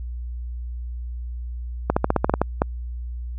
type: clicks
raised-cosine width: 1 ms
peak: -3 dBFS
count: 10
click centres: 1.9 / 1.965 / 2.044 / 2.104 / 2.163 / 2.245 / 2.296 / 2.339 / 2.416 / 2.619 s
effects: added 60 Hz sine -28 dBFS peak until 3.38 s